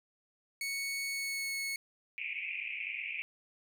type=tone with pitch glide; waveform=sawtooth; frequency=2217 to 2198 Hz; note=C#7 to C#7; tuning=0 to -15 cents; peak=-31 dBFS; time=0.61-1.76 s; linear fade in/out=2 ms; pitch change=-15 cents; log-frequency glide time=1.07-1.53 s
type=band-pass noise; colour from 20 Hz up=white; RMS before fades=-39 dBFS; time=2.18-3.22 s; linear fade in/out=0 ms; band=2200 to 2600 Hz; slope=96 dB/octave
effects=none